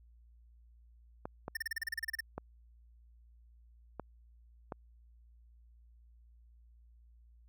clicks, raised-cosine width 1 ms, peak -25 dBFS, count 5, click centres 1.255 / 1.481 / 2.38 / 3.997 / 4.722 s
square tone bursts, 1805 Hz, A6, 44 cents sharp, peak -34 dBFS, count 13, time 1.55-2.206 s, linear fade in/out 5 ms, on 20 ms, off 33 ms
effects added 58 Hz sine -58 dBFS peak until 7.48 s

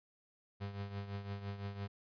35% pulse tone with tremolo, 100 Hz, G2, 35 cents sharp, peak -36 dBFS, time 0.6-1.88 s, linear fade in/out 20 ms, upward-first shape triangle, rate 5.9 Hz, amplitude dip 70%, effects resampled to 11025 Hz

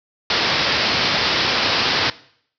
white low-pass noise, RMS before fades -19 dBFS, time 0.3-2.1 s, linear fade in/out 2 ms, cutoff 5300 Hz, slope 96 dB/octave, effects noise-tail reverb RT60 0.6 s tail -19 dB re dry + high-pass 80 Hz 12 dB/octave

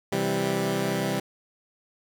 15% pulse chord, C major, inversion none, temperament equal, 130.81 / 164.81 / 196 Hz, C3 / E3 / G3, 0 / 0 / 0 cents, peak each -24 / -24 / -21 dBFS, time 0.12-1.2 s, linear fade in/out 5 ms, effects none

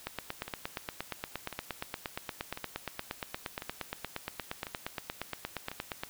two click trains, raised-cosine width 0.3 ms, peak -23 / -18 dBFS, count 6 / 52, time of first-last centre 0.48-5.716 / 0.07-6.035 s, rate 0.955 / 8.55 Hz, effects white hiss -52 dBFS RMS until 6.09 s

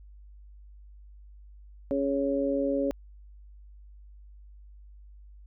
harmonic tone, 138.9 Hz, C#3, 4 cents sharp, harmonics 2 / 3 / 4, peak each -28 / -32 / -28 dBFS, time 1.91-2.91 s, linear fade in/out 0 ms, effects added 50 Hz sine -47 dBFS peak until 5.46 s

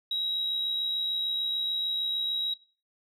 sine tone with amplitude modulation, 3842 Hz, B7, 48 cents flat, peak -24 dBFS, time 0.11-2.54 s, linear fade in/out 5 ms, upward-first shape sine, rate 66.7 Hz, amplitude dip 35%, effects noise-tail reverb RT60 0.4 s tail -20 dB re dry + tanh soft clip ceiling -22 dBFS

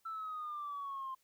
sine exponential sweep, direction down, 1335 to 1046.5 Hz, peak -38 dBFS, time 0.05-1.15 s, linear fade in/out 10 ms, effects tanh soft clip ceiling -35 dBFS + white hiss -75 dBFS RMS until 1.23 s

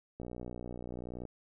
click train, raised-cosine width 2 ms, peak -29 dBFS, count 65, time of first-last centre 0.2-1.253 s, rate 60.8 Hz, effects none

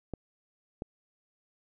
clicks, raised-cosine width 2 ms, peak -22 dBFS, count 2, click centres 0.137 / 0.821 s, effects none

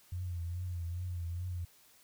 sine tone with vibrato, 87.6 Hz, F2, 6 cents sharp, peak -35 dBFS, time 0.12-1.65 s, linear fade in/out 5 ms, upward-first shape triangle, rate 2.4 Hz, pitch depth 76 cents each way, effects white hiss -63 dBFS RMS until 2.03 s

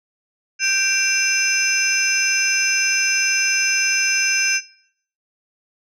sine tone cluster, 1566 / 2353 / 2721 / 5130 / 6150 Hz, G6 / D7 / F7 / E8 / G8, -2 / +3 / -46 / -48 / -34 cents, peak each -22 dBFS, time 0.59-4.61 s, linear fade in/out 50 ms, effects noise-tail reverb RT60 0.6 s tail -18 dB re dry + tanh soft clip ceiling -9 dBFS

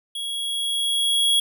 square tone with level ramp, 3322 Hz, G#7, in tune, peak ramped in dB -28 to -16 dBFS, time 0.15-1.4 s, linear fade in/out 5 ms, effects none

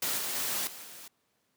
white noise with level steps, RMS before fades -31 / -34 / -32 / -45 / -47 dBFS, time 0.02-1.08 s, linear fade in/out 5 ms, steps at 0.18 / 0.35 / 0.67 / 0.84 s, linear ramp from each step 2 ms, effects pink hiss -74 dBFS RMS until 1.56 s + high-pass 150 Hz 12 dB/octave

